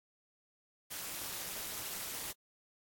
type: noise with amplitude modulation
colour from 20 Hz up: white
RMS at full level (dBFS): -38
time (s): 0.9-2.33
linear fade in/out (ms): 20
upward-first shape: sine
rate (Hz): 223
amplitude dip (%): 85
effects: AAC 64 kbps